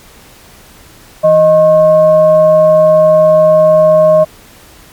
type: tone with frequency modulation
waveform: sine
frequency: 622.3 Hz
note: D#5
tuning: in tune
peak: -3 dBFS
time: 1.23-4.25 s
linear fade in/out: 20 ms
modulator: 457 Hz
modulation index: 0.37
effects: pink hiss -39 dBFS RMS until 4.92 s + MP3 96 kbps